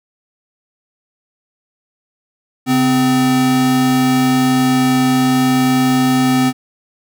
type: tone pair together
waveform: square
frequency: 136.19 / 257.1 Hz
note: C#3 / C4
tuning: -30 / -30 cents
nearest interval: major seventh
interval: 1100 cents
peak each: -21 / -12 dBFS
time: 2.66-6.53 s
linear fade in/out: 50 ms
effects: none